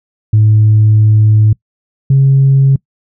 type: tone pair in turn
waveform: sine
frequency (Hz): 107.5 / 136.15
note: A2 / C#3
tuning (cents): -40 / -31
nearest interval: major third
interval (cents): 409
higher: second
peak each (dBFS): -3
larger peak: neither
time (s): 0.33-1.53 / 2.1-2.76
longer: first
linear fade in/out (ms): 5
effects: noise-tail reverb RT60 0.1 s tail -24 dB re dry + tanh soft clip ceiling -1 dBFS